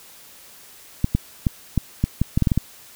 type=clicks; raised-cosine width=5 ms; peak=-5 dBFS; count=11; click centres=1.044 / 1.15 / 1.468 / 1.777 / 2.04 / 2.216 / 2.375 / 2.423 / 2.472 / 2.518 / 2.576 s; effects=white hiss -46 dBFS RMS until 2.95 s